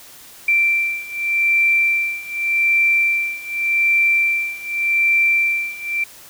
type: beating tone pair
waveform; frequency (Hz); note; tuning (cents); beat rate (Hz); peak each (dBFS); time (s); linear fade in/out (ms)
sine; 2349 / 2349.85; D7 / D7; 0 / 0; 0.85; -19 / -17; 0.48-6.04; 5
effects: white hiss -42 dBFS RMS until 6.29 s